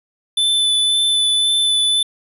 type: tone with vibrato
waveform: square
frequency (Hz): 3508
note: A7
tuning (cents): -6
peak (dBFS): -14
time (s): 0.37-2.03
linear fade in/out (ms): 5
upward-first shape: sine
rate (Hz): 1.9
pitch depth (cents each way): 12
effects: resampled to 32000 Hz